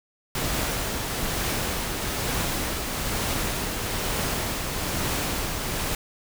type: noise with tremolo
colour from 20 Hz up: pink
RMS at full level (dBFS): -26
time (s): 0.35-5.95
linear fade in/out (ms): 2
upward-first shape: triangle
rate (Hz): 1.1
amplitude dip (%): 35
effects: none